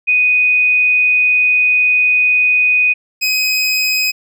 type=tone pair in turn; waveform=sine / 25% pulse; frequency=2489 / 2521 Hz; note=D#7 / D#7; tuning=0 / +22 cents; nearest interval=unison; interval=22 cents; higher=second; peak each=-9 dBFS; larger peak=neither; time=0.07-2.94 / 3.21-4.12 s; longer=first; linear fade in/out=20 ms; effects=none